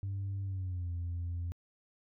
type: tone with pitch glide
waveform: sine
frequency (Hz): 98.1 to 86.39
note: G2 to F2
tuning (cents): +2 to -18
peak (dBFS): -32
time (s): 0.03-1.52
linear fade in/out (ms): 0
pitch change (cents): -220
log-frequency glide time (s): 0.43-0.91
effects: tanh soft clip ceiling -32 dBFS